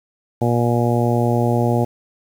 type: harmonic tone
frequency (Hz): 119.3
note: A#2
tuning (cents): +41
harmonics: 1 / 2 / 3 / 4 / 5 / 6 / 7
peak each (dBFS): -18 / -21 / -23 / -24 / -25 / -26 / -26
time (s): 0.41-1.85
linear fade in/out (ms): 10
effects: 7-bit